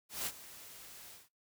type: noise with ADSR envelope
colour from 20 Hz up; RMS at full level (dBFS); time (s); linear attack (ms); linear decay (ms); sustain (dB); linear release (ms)
white; -36; 0.09-1.29; 170; 53; -16; 180
effects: noise-tail reverb RT60 0.2 s tail -24 dB re dry